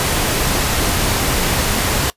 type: noise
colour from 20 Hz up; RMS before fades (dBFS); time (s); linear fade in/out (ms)
pink; -17; 0-2.1; 0
effects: noise-tail reverb RT60 0.1 s tail -20 dB re dry + resampled to 32000 Hz